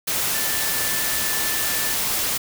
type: tone in noise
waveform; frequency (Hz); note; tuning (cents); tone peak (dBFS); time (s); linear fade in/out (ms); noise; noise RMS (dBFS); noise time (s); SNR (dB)
sine; 1759; A6; -1; -31; 0.34-1.94; 10; white; -23; 0.07-2.38; -11
effects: none